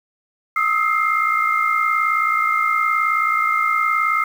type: tone cluster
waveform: sine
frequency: 1249 / 1308 / 2109 Hz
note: D#6 / E6 / C7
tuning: +6 / -14 / +13 cents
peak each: -20 dBFS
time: 0.56-4.24 s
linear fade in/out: 5 ms
effects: 7-bit